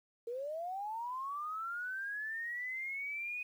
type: linear sweep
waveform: sine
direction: up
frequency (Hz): 454.9 to 2500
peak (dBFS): -37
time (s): 0.27-3.43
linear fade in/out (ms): 5
effects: 11-bit